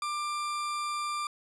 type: tone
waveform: 40% pulse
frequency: 1187 Hz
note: D6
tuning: 18 cents sharp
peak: -30 dBFS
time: 0.02-1.27 s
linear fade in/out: 2 ms
effects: resampled to 24000 Hz